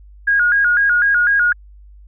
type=tone with vibrato; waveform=sine; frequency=1535 Hz; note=G6; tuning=37 cents flat; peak=-11 dBFS; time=0.27-1.53 s; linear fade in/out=10 ms; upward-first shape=square; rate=4 Hz; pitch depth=110 cents each way; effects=added 50 Hz sine -39 dBFS peak until 2.07 s